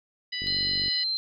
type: harmonic tone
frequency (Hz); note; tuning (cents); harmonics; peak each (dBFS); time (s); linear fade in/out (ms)
990; B5; +4; 2 / 3 / 4 / 5; -35 / -35 / -35 / -35; 0.32-1.04; 10
type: click train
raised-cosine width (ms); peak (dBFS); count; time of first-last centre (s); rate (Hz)
3; -27; 23; 0.42-0.881; 47.7
type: tone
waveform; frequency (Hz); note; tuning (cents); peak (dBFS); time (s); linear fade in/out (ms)
sine; 4124; C8; -26; -25; 0.47-1.17; 0
effects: none